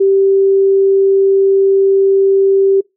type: tone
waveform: sine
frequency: 390 Hz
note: G4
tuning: 9 cents flat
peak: -7 dBFS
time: 0-2.81 s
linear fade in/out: 10 ms
effects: noise-tail reverb RT60 0.2 s tail -24 dB re dry